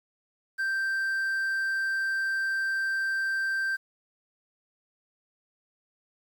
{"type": "tone", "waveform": "triangle", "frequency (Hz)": 1568, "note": "G6", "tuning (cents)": 0, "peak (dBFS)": -24, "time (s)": [0.58, 3.77], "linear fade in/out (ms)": 20, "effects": ["9-bit"]}